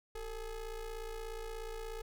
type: ring-modulated tone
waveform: square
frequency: 210.6 Hz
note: G#3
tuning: 24 cents sharp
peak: -38 dBFS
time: 0.15-2.02 s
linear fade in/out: 5 ms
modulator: 239 Hz
effects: none